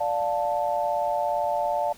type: chord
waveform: sine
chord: D minor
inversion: none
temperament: just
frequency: 587.3 / 704.8 / 881 Hz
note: D5 / F5 / A5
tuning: 0 / +16 / +2 cents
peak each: -27 dBFS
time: 0-1.93 s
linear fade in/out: 10 ms
effects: pink hiss -50 dBFS RMS until 1.97 s